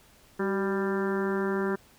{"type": "harmonic tone with a mistuned harmonic", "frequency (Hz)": 197.3, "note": "G3", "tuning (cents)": 11, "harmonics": [1, 2, 3, 4, 5, 6, 7, 8, 9], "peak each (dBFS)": [-30, -28, -41, -43, -38, -42, -39, -39, -42], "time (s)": [0.39, 1.76], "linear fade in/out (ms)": 10, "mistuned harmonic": 2, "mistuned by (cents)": -46, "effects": ["pink hiss -58 dBFS RMS until 1.98 s"]}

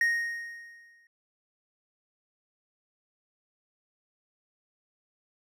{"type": "tone with exponential decay", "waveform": "triangle", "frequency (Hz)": 1864.7, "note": "A#6", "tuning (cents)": 0, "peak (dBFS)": -19, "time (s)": [0.01, 1.07], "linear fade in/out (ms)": 2, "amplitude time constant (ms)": 230, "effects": []}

